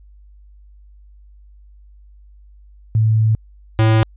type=tone pair in turn; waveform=sine / square; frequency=110 / 110.63 Hz; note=A2 / A2; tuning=0 / +10 cents; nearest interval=unison; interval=10 cents; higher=second; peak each=-11 dBFS; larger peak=neither; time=2.95-3.35 / 3.79-4.03 s; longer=first; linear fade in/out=0 ms; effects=added 50 Hz sine -42 dBFS peak until 4.16 s + resampled to 8000 Hz